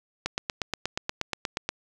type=click train; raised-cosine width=0.2 ms; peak=-10 dBFS; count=13; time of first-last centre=0.26-1.69 s; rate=8.39 Hz; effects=none